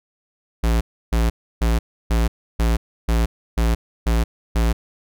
square tone bursts, 56.9 Hz, A#1, 41 cents flat, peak -16 dBFS, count 9, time 0.63-4.73 s, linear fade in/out 10 ms, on 180 ms, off 310 ms, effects none

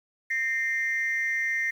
sine tone pair together, 1833 / 2089 Hz, A#6 / C7, -30 / -3 cents, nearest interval major second, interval 227 cents, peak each -26 / -26 dBFS, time 0.3-1.71 s, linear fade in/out 10 ms, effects tanh soft clip ceiling -20 dBFS + 9-bit

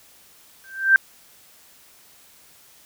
sine tone with exponential growth, 1568 Hz, G6, in tune, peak -7 dBFS, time 0.64-0.96 s, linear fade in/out 1 ms, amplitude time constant 68 ms, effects white hiss -52 dBFS RMS until 2.85 s

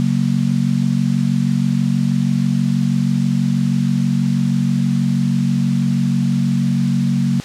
sine chord, F# major, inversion second, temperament just, 138.75 / 185 / 231.2 Hz, C#3 / F#3 / A#3, +2 / 0 / -14 cents, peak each -18 dBFS, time 0-7.4 s, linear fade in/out 0 ms, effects white hiss -34 dBFS RMS until 7.44 s + low-pass 6000 Hz 12 dB/octave

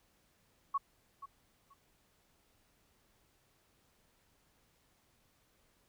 sine tone with echo, 1110 Hz, C#6, 2 cents sharp, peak -29 dBFS, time 0.74-0.78 s, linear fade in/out 10 ms, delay 480 ms, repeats 2, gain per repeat -14 dB, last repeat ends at 1.74 s, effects pink hiss -72 dBFS RMS until 5.88 s

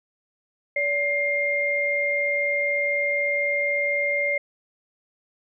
sine tone pair together, 574 / 2114 Hz, D5 / C7, -40 / +17 cents, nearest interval octave + major seventh, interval 2257 cents, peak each -26 / -22 dBFS, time 0.76-4.38 s, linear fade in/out 5 ms, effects none

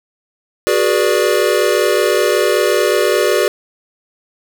square chord, G# half-diminished seventh, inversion third, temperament equal with one note detuned, 370 / 415.3 / 483.7 / 587.3 Hz, F#4 / G#4 / B4 / D5, 0 / 0 / -36 / 0 cents, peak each -18 dBFS, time 0.67-3.48 s, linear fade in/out 0 ms, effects none

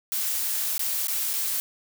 blue noise with dropouts, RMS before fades -27 dBFS, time 0.12-1.6 s, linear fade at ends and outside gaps 0 ms, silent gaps 0.78-0.794 / 1.071-1.083 / 1.332-1.337 s, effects none

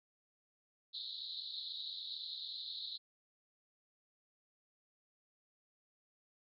pink band-pass noise, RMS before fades -45 dBFS, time 0.93-2.98 s, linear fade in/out 20 ms, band 3700 to 4200 Hz, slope 96 dB/octave, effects none

